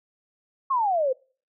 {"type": "exponential sweep", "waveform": "sine", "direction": "down", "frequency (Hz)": [1115, 499.3], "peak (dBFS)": -20, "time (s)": [0.7, 1.13], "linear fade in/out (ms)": 10, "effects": ["noise-tail reverb RT60 0.4 s tail -25 dB re dry"]}